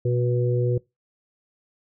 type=harmonic tone; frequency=122.3 Hz; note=B2; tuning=16 cents flat; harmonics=1 / 3 / 4; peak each=-21 / -26 / -27 dBFS; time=0.05-0.78 s; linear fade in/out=5 ms; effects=noise-tail reverb RT60 0.2 s tail -22 dB re dry